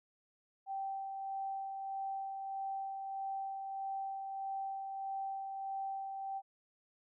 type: tone with tremolo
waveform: sine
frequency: 779 Hz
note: G5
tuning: 11 cents flat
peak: -36 dBFS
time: 0.66-6.42 s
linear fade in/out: 50 ms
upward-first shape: sine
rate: 1.6 Hz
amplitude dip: 35%
effects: none